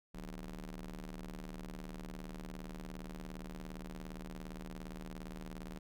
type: ring-modulated tone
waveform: sawtooth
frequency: 77.3 Hz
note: D#2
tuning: 11 cents flat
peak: -37 dBFS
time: 0.14-5.79 s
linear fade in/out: 10 ms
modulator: 106 Hz
effects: none